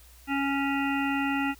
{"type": "harmonic tone", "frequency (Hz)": 277.2, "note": "C#4", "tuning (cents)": 0, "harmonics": [1, 3, 5, 7, 9, 10], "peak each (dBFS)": [-27, -32, -34, -35, -37, -37], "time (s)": [0.27, 1.55], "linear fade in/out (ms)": 50, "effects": ["added 60 Hz sine -52 dBFS peak until 1.59 s", "white hiss -56 dBFS RMS until 1.59 s"]}